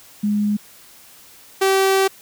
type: tone pair in turn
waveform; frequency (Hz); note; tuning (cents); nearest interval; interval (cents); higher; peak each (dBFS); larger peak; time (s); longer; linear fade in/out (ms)
sine / sawtooth; 207.7 / 386; G#3 / G4; 0 / -27; major seventh; 1073; second; -16 / -10; second; 0.23-0.57 / 1.61-2.08; second; 10
effects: white hiss -46 dBFS RMS until 2.21 s